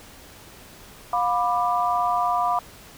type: chord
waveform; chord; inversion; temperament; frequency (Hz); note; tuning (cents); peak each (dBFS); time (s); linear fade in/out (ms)
sine; B diminished; second; just; 711.2 / 987.8 / 1185.3; F5 / B5 / D6; +31 / 0 / +16; -23 / -24 / -25; 1.13-2.59; 2
effects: pink hiss -46 dBFS RMS until 2.97 s